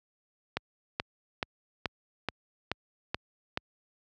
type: click train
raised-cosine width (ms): 0.3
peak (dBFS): -13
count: 8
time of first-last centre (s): 0.57-3.574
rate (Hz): 2.33
effects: high-pass 60 Hz 12 dB/octave